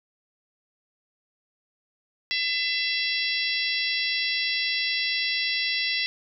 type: harmonic tone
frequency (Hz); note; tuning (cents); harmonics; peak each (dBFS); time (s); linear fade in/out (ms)
671; E5; +31; 3 / 4 / 5 / 6 / 7 / 8; -29 / -30 / -31 / -32 / -32 / -33; 2.31-6.06; 0
effects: none